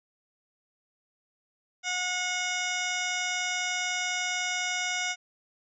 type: harmonic tone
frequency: 726 Hz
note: F#5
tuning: 33 cents flat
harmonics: 1 / 2 / 3 / 4 / 5 / 7 / 8 / 9 / 10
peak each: -37 / -35 / -32 / -37 / -38 / -41 / -37 / -43 / -41 dBFS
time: 1.83-5.16 s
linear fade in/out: 50 ms
effects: none